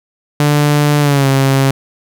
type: tone with pitch glide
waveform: sawtooth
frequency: 147.1 to 135.67 Hz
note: D3 to C#3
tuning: +3 to -37 cents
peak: -5 dBFS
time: 0.4-1.71 s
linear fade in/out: 2 ms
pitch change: -140 cents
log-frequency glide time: 1-1.28 s
effects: none